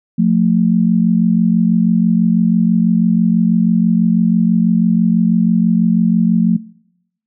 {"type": "tone pair together", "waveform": "sine", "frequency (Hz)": [177.5, 223.6], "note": ["F3", "A3"], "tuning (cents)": [28, 28], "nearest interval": "major third", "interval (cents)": 400, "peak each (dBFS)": -12, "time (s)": [0.18, 6.57], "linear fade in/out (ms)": 10, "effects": ["noise-tail reverb RT60 0.8 s tail -22 dB re dry"]}